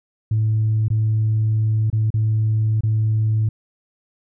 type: tone with dropouts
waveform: sine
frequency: 109.2 Hz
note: A2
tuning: 13 cents flat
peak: -14 dBFS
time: 0.31-3.49 s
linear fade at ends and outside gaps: 5 ms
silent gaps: 0.883-0.902 / 1.901-1.928 / 2.104-2.14 / 2.808-2.834 s
effects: tanh soft clip ceiling -12 dBFS